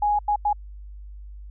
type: tone bursts at uneven times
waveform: sine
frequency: 830.6 Hz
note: G#5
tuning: in tune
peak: -18 dBFS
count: 3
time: 0.02-0.19 / 0.28-0.36 / 0.45-0.53 s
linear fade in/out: 5 ms
effects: added 50 Hz sine -37 dBFS peak until 1.5 s